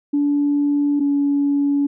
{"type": "tone pair in turn", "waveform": "sine", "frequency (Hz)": [288.3, 284], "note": ["D4", "C#4"], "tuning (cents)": [-32, 42], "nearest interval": "unison", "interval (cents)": 26, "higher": "first", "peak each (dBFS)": -14, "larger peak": "neither", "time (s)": [[0.13, 1], [1, 1.87]], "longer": "neither", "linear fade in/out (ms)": 10, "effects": ["tanh soft clip ceiling -10 dBFS"]}